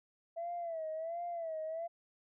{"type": "tone with vibrato", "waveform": "sine", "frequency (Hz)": 662, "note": "E5", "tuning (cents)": 7, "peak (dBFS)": -36, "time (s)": [0.36, 1.88], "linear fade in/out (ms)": 20, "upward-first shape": "sine", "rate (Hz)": 1.4, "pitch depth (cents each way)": 91, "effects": ["tanh soft clip ceiling -32 dBFS"]}